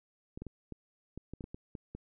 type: clicks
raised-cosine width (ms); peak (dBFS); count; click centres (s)
3; -29; 11; 0.375 / 0.42 / 0.467 / 0.723 / 1.176 / 1.336 / 1.408 / 1.441 / 1.545 / 1.752 / 1.95
effects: none